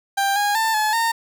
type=tone with pitch steps; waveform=30% pulse; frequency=791 / 820 / 892 / 857 / 916 Hz; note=G5 / G#5 / A5 / A5 / A#5; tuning=+15 / -22 / +23 / -46 / -31 cents; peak=-15 dBFS; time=0.17-1.12 s; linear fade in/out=10 ms; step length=190 ms; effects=none